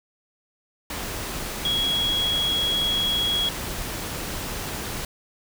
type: tone in noise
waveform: sine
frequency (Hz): 3322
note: G#7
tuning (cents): 0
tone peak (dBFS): -21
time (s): 1.65-3.49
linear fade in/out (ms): 2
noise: pink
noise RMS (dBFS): -31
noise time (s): 0.9-5.05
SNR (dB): +7
effects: none